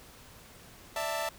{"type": "chord", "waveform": "sawtooth", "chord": "D suspended second", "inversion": "none", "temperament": "equal with one note detuned", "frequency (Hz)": [587.3, 659.3, 890.2], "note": ["D5", "E5", "A5"], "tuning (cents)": [0, 0, 20], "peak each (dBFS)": [-34, -30, -32], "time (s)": [0.96, 1.29], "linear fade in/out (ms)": 2, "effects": ["pink hiss -53 dBFS RMS until 1.38 s"]}